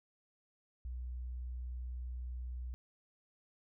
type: tone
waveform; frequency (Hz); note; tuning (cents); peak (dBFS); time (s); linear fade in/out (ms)
sine; 61.74; B1; 0; -39; 0.85-2.74; 0
effects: none